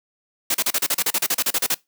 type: noise bursts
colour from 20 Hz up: white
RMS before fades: -20 dBFS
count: 16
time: 0.5-1.745 s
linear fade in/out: 5 ms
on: 45 ms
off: 35 ms
effects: noise-tail reverb RT60 0.2 s tail -23 dB re dry + high-pass 200 Hz 12 dB/octave